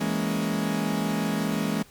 40% pulse chord, A# half-diminished seventh, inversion second, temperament equal, 164.81 / 207.7 / 233.1 / 277.2 Hz, E3 / G#3 / A#3 / C#4, 0 / 0 / 0 / 0 cents, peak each -30 / -27 / -31 / -31 dBFS, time 0-1.83 s, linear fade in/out 10 ms, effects pink hiss -53 dBFS RMS until 1.9 s

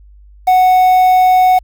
triangle tone with quantisation, 739 Hz, F#5, 2 cents flat, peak -4 dBFS, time 0.47-1.59 s, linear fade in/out 10 ms, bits 5, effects added 50 Hz sine -38 dBFS peak until 1.63 s

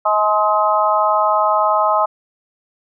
harmonic tone with a mistuned harmonic, 211.4 Hz, G#3, 31 cents sharp, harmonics 3 / 4 / 5 / 6, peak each -18 / -18 / -18 / -18 dBFS, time 0.05-2.06 s, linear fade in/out 10 ms, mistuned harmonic 5, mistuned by -17 cents, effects none

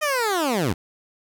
15% pulse linear sweep, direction down, 626 to 73.2 Hz, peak -14 dBFS, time 0.01-0.74 s, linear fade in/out 20 ms, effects none

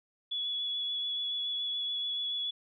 sine tone with vibrato, 3399 Hz, G#7, 39 cents sharp, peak -31 dBFS, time 0.31-2.51 s, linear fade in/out 10 ms, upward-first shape square, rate 7 Hz, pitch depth 11 cents each way, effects none

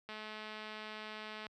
click train, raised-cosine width 0.3 ms, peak -30 dBFS, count 297, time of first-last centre 0.09-1.467 s, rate 215 Hz, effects high-pass 60 Hz 12 dB/octave

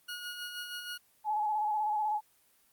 20% pulse tone with tremolo, 1445 Hz, F#6, 41 cents flat, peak -32 dBFS, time 0.08-0.98 s, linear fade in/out 10 ms, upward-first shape sine, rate 6.3 Hz, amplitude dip 45%
sine tone with vibrato, 849 Hz, G#5, 38 cents sharp, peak -28 dBFS, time 1.24-2.21 s, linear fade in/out 50 ms, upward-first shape square, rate 16 Hz, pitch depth 30 cents each way
effects white hiss -67 dBFS RMS until 2.72 s + Opus 32 kbps

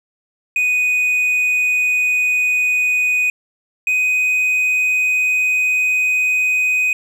triangle tone pair in turn, 2488 / 2502 Hz, D#7 / D#7, -1 / +9 cents, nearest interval unison, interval 10 cents, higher second, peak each -12 dBFS, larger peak neither, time 0.56-3.3 / 3.87-6.93 s, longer second, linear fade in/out 2 ms, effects none

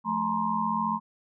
sine tone cluster, 174 / 216 / 876 / 951 / 1050 Hz, F3 / A3 / A5 / A#5 / C6, -6 / -32 / -8 / +34 / +6 cents, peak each -38 / -31 / -37 / -29 / -29 dBFS, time 0.04-1 s, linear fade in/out 50 ms, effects none

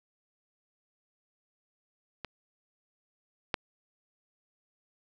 clicks, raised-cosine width 0.3 ms, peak -21 / -11 dBFS, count 2, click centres 2.247 / 3.542 s, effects none

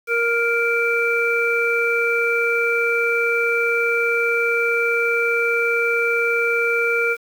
harmonic tone, 467.6 Hz, A#4, 5 cents sharp, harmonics 1 / 3 / 5, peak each -21 / -21 / -21 dBFS, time 0.07-7.17 s, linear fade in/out 50 ms, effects 7-bit

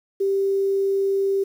sine tone, 392 Hz, G4, in tune, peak -18 dBFS, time 0.2-1.44 s, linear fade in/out 10 ms, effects 8-bit

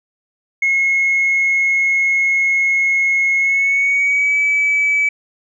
sine tone with pitch glide, 2169 to 2294 Hz, C#7 to D7, -38 to -41 cents, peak -11 dBFS, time 0.62-5.09 s, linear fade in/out 5 ms, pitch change +97 cents, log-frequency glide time 3.38-4.38 s, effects tanh soft clip ceiling -9 dBFS

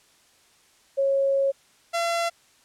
sine / sawtooth tone pair in turn, 548 / 679.6 Hz, C#5 / F5, -20 / -47 cents, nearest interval major third, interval 373 cents, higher second, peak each -19 dBFS, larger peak neither, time 0.97-1.52 / 1.93-2.3 s, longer first, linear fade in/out 20 ms, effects white hiss -59 dBFS RMS until 2.64 s + low-pass 9000 Hz 12 dB/octave

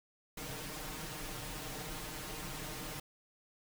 pink noise with comb filter, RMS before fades -43 dBFS, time 0.37-3 s, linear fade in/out 5 ms, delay 6.5 ms, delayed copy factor +0.9, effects none

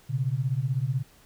sine beating tone pair, 123 / 139 Hz, B2 / C#3, -7 / +5 cents, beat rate 16 Hz, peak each -27 dBFS, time 0.09-1.03 s, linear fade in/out 20 ms, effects pink hiss -57 dBFS RMS until 1.25 s

